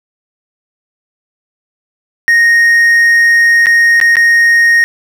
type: tone with dropouts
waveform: triangle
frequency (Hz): 1862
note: A#6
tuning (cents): -2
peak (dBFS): -3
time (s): 2.28-4.84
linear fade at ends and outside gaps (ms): 0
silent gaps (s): 3.659-3.668 / 4.001-4.013 / 4.156-4.168
effects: none